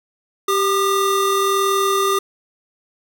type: tone pair together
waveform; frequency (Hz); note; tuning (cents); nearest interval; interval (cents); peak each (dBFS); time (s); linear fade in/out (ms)
square; 390.5 / 1212.8; G4 / D#6; -7 / -45; octave + minor sixth; 1962; -19; 0.48-2.19; 5
effects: none